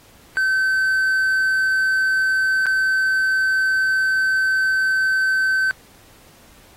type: tone with dropouts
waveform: triangle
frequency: 1538 Hz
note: G6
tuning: 33 cents flat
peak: -14 dBFS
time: 0.37-5.71 s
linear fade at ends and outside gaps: 0 ms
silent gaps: 2.659-2.666 s
effects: pink hiss -50 dBFS RMS until 6.76 s + AAC 48 kbps